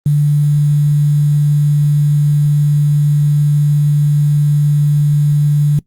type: tone with quantisation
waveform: sine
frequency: 146.83 Hz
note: D3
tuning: in tune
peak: -8 dBFS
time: 0.06-5.79 s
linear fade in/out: 2 ms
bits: 6
effects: noise-tail reverb RT60 0.1 s tail -20 dB re dry + Opus 24 kbps